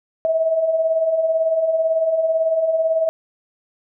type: beating tone pair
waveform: sine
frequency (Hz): 630 / 648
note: D#5 / E5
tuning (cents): +21 / -30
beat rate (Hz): 18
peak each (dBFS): -25 / -16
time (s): 0.25-3.09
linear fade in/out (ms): 0
effects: none